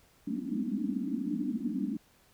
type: band-pass noise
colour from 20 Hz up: pink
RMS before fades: -33 dBFS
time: 0.27-1.97 s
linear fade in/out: 5 ms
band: 190 to 310 Hz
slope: 96 dB/octave
effects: pink hiss -64 dBFS RMS until 2.33 s